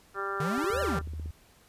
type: harmonic tone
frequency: 196.9 Hz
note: G3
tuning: 8 cents sharp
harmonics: 2 / 3 / 4 / 5 / 6 / 7 / 8 / 9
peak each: -36 / -45 / -42 / -45 / -37 / -34 / -44 / -45 dBFS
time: 0.14-1.02 s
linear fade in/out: 50 ms
type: exponential two-way sweep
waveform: square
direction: up then down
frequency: 138.9 to 618 to 138.9 Hz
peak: -30 dBFS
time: 0.4-0.99 s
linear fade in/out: 2 ms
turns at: 0.81 s
type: click train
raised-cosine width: 3 ms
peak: -32 dBFS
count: 12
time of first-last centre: 0.58-1.259 s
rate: 16.2 Hz
type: tone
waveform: sine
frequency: 77.78 Hz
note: D#2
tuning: in tune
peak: -34 dBFS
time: 0.73-1.31 s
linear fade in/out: 5 ms
effects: pink hiss -60 dBFS RMS until 1.68 s + resampled to 32000 Hz